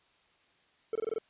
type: tone bursts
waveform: triangle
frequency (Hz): 444.1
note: A4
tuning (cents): +16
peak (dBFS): -27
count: 6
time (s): 0.93-1.184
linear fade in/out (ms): 2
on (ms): 24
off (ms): 22
effects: white hiss -67 dBFS RMS until 1.29 s + resampled to 8000 Hz